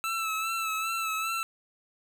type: tone with vibrato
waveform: 25% pulse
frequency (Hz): 1318.5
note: E6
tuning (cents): 0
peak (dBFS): -25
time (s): 0.04-1.43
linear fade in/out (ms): 0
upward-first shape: sine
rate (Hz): 2.5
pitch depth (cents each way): 37
effects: none